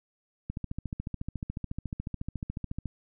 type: click train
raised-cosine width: 5 ms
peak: -21 dBFS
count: 34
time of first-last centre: 0.5-2.857 s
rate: 14 Hz
effects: none